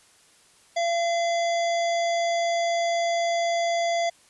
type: harmonic tone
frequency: 682 Hz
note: F5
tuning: 41 cents flat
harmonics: 1 / 3 / 5 / 7 / 9 / 10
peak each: -22 / -32 / -36 / -39 / -41 / -42 dBFS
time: 0.76-4.1 s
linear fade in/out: 10 ms
effects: white hiss -57 dBFS RMS until 4.29 s + resampled to 24000 Hz